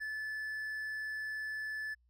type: tone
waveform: triangle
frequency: 1737 Hz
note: A6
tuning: 23 cents flat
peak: -35 dBFS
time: 0-1.95 s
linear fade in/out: 20 ms
effects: added 60 Hz sine -67 dBFS peak until 2.09 s